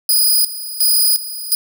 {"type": "tone with tremolo", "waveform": "5% pulse", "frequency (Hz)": 4959, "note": "D#8", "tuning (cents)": -7, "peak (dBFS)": -4, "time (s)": [0.09, 1.55], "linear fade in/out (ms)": 2, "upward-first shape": "square", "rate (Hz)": 1.4, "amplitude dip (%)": 80, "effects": []}